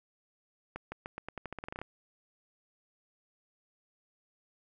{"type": "accelerating click train", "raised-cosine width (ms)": 0.5, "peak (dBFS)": -24, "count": 15, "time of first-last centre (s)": [0.76, 1.816], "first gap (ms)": 160, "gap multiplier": 0.87, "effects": []}